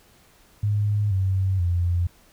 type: tone with pitch steps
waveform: sine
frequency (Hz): 103.83 / 95.21 / 87.31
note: G#2 / G2 / F2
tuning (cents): 0 / -50 / 0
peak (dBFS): -19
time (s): 0.63-2.07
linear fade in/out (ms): 5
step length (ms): 480
effects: pink hiss -56 dBFS RMS until 2.32 s